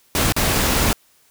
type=noise with dropouts; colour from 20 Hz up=pink; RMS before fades=-18 dBFS; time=0.15-0.93 s; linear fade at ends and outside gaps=1 ms; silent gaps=0.323-0.364 s; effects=white hiss -57 dBFS RMS until 1.3 s

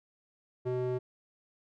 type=tone with band-pass filter; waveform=square; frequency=125.8 Hz; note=B2; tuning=32 cents sharp; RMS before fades=-32 dBFS; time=0.65-0.99 s; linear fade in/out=20 ms; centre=380 Hz; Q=1.8; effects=none

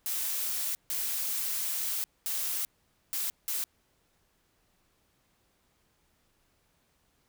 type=noise bursts at uneven times; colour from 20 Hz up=blue; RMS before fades=-32 dBFS; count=5; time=0.06-0.75 / 0.9-2.04 / 2.26-2.65 / 3.13-3.3 / 3.48-3.64 s; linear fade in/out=0 ms; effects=pink hiss -71 dBFS RMS until 7.28 s

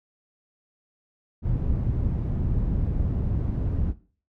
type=low-pass noise; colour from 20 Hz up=white; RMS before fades=-25 dBFS; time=1.42-3.94 s; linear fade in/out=50 ms; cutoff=110 Hz; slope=12 dB/octave; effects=noise-tail reverb RT60 0.4 s tail -17 dB re dry

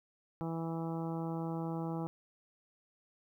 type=harmonic tone; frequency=164.4 Hz; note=E3; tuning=4 cents flat; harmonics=1 / 2 / 3 / 4 / 5 / 6 / 7 / 8; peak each=-37 / -40 / -45 / -49 / -45 / -51 / -53 / -54 dBFS; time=0.41-2.07 s; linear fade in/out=0 ms; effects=12-bit

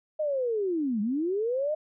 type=linear two-way sweep; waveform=sine; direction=down then up; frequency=627 to 199 to 627 Hz; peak=-25 dBFS; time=0.19-1.75 s; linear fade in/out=10 ms; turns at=1.01 s; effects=none

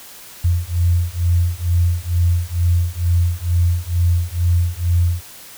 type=beating tone pair; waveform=sine; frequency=85.6 / 87.8 Hz; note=F2 / F2; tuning=-34 / +10 cents; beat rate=2.2 Hz; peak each=-17 dBFS; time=0.44-5.22 s; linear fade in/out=10 ms; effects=white hiss -39 dBFS RMS until 5.57 s

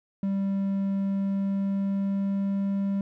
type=tone with pitch glide; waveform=triangle; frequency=196 to 197.48 Hz; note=G3 to G3; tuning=0 to +13 cents; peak=-22 dBFS; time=0.23-3.01 s; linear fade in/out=2 ms; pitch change=+13 cents; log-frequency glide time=0.96-2.72 s; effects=none

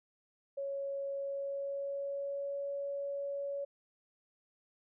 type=tone with pitch glide; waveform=sine; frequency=554.4 to 561.8 Hz; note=C#5 to C#5; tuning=0 to +23 cents; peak=-35 dBFS; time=0.57-3.65 s; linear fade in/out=10 ms; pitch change=+23 cents; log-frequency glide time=1.14-2.62 s; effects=none

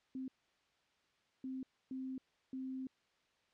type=tone bursts at uneven times; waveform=sine; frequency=261.6 Hz; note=C4; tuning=in tune; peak=-40 dBFS; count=4; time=0.15-0.28 / 1.44-1.63 / 1.91-2.18 / 2.53-2.87 s; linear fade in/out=2 ms; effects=white hiss -75 dBFS RMS until 3.53 s + low-pass 4000 Hz 12 dB/octave

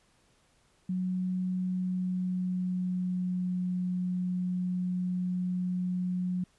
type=tone with pitch glide; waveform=sine; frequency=183.8 to 181.16 Hz; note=F#3 to F#3; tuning=-11 to -36 cents; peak=-28 dBFS; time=0.89-6.44 s; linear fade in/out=5 ms; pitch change=-25 cents; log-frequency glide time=1.58-3.68 s; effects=pink hiss -67 dBFS RMS until 6.58 s + resampled to 24000 Hz

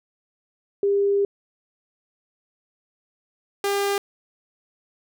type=tone pair in turn; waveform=sine / sawtooth; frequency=400.8 / 400.8 Hz; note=G4 / G4; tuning=+38 / +38 cents; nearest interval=unison; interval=0 cents; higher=neither; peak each=-17 dBFS; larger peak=neither; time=0.83-1.25 / 3.64-3.98 s; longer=first; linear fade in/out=2 ms; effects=none

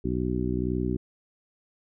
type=harmonic tone; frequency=61.9 Hz; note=B1; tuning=5 cents sharp; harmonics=1 / 2 / 3 / 4 / 5 / 6; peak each=-32 / -32 / -32 / -32 / -32 / -32 dBFS; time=0.04-0.97 s; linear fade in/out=10 ms; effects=none

